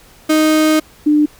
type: tone pair in turn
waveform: 35% pulse / sine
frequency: 311 / 299 Hz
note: D#4 / D4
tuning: -1 / +31 cents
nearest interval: minor second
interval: 68 cents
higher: first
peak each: -8 dBFS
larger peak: neither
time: 0.29-0.8 / 1.06-1.26 s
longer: first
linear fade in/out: 10 ms
effects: pink hiss -45 dBFS RMS until 1.39 s